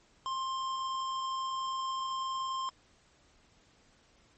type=tone with hard clipping; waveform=sine; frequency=1055 Hz; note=C6; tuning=14 cents sharp; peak=-34 dBFS; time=0.26-2.69 s; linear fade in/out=0 ms; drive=13 dB; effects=pink hiss -65 dBFS RMS until 4.37 s + MP3 32 kbps